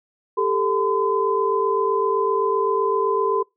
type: tone cluster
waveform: sine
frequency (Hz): 397.1 / 444.9 / 1017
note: G4 / A4 / C6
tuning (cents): +22 / +19 / -50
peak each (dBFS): -22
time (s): 0.37-3.43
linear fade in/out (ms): 10
effects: noise-tail reverb RT60 0.2 s tail -24 dB re dry